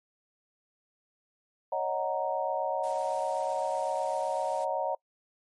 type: chord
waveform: sine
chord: D# minor seventh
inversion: third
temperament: equal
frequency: 554.4 / 622.3 / 740 / 932.3 Hz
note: C#5 / D#5 / F#5 / A#5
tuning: 0 / 0 / 0 / 0 cents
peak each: -33 dBFS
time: 1.72-4.95 s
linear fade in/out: 5 ms
type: noise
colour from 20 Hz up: white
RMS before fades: -50 dBFS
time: 2.83-4.65 s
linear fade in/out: 10 ms
effects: noise-tail reverb RT60 0.1 s tail -25 dB re dry + MP3 48 kbps